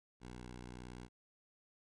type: tone with vibrato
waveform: 10% pulse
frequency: 61.3 Hz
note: B1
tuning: 12 cents flat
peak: -40 dBFS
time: 0.2-1.09 s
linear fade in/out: 50 ms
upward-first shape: triangle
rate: 17 Hz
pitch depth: 50 cents each way
effects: resampled to 22050 Hz